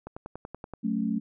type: click train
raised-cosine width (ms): 1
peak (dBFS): -24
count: 8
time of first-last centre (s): 0.07-0.737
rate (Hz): 10.5
type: chord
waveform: sine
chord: F# minor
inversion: none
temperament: equal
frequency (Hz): 185 / 220 / 277.2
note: F#3 / A3 / C#4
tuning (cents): 0 / 0 / 0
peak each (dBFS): -32 / -27 / -32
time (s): 0.83-1.2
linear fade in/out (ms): 20
effects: none